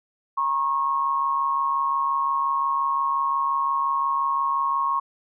sine tone pair together, 945 / 1090.7 Hz, A#5 / C#6, +23 / -28 cents, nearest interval major second, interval 249 cents, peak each -28 / -21 dBFS, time 0.37-5 s, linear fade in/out 10 ms, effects none

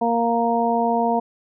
harmonic tone, 233.2 Hz, A#3, 1 cent sharp, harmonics 1 / 2 / 3 / 4, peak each -23 / -24 / -21 / -23 dBFS, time 0.01-1.2 s, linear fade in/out 10 ms, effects none

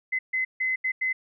sine tone bursts at uneven times, 2042 Hz, C7, 43 cents flat, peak -23 dBFS, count 5, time 0.12-0.19 / 0.33-0.45 / 0.6-0.76 / 0.84-0.92 / 1.01-1.13 s, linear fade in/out 10 ms, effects none

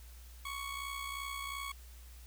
20% pulse tone with amplitude modulation, 1112 Hz, C#6, 5 cents sharp, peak -32 dBFS, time 0.45-1.72 s, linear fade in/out 5 ms, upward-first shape sine, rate 62.8 Hz, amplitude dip 55%, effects added 60 Hz sine -50 dBFS peak until 2.26 s + white hiss -60 dBFS RMS until 2.26 s

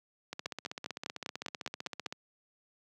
two click trains, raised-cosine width 0.2 ms, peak -18 / -21 dBFS, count 9 / 29, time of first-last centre 0.46-2.063 / 0.33-2.125 s, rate 4.99 / 15.6 Hz, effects high-pass 150 Hz 12 dB/octave

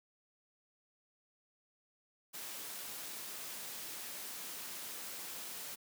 white noise, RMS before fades -45 dBFS, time 2.33-5.76 s, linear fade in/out 20 ms, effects high-pass 150 Hz 12 dB/octave

